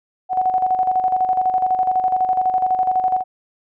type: tone with tremolo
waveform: sine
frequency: 744 Hz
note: F#5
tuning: 9 cents sharp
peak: -13 dBFS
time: 0.29-3.24 s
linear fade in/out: 50 ms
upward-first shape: square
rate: 12 Hz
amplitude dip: 55%
effects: none